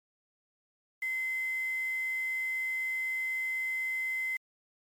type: tone with quantisation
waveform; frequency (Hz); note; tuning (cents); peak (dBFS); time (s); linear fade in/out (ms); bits
sine; 2056; C7; -31; -30; 1.02-4.37; 5; 8
effects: MP3 96 kbps